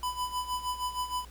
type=tone with tremolo; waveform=square; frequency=997 Hz; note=B5; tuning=16 cents sharp; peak=-29 dBFS; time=0.03-1.25 s; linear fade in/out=2 ms; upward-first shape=sine; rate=6.4 Hz; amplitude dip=75%; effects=added 60 Hz sine -47 dBFS peak until 1.3 s + pink hiss -55 dBFS RMS until 1.3 s